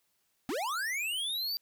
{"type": "linear sweep", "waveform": "square", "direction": "up", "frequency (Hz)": [230.6, 4740], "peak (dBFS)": -32, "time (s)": [0.49, 1.57], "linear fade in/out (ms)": 0, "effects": ["white hiss -75 dBFS RMS until 1.61 s"]}